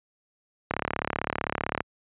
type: click train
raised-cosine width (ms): 0.5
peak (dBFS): -10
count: 40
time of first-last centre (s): 0.71-1.806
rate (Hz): 35.6
effects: high-pass 60 Hz 12 dB/octave + resampled to 8000 Hz